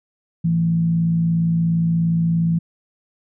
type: tone with frequency modulation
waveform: sine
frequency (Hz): 166.8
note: E3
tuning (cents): +21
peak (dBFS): -15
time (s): 0.44-2.59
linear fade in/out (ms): 10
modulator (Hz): 57.1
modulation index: 0.31
effects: none